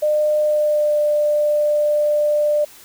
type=tone with pitch glide; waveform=sine; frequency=604 to 595.3 Hz; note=D5 to D5; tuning=+48 to +23 cents; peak=-14 dBFS; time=0.02-2.65 s; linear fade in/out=10 ms; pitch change=-25 cents; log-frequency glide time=0.41-0.99 s; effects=white hiss -44 dBFS RMS until 2.84 s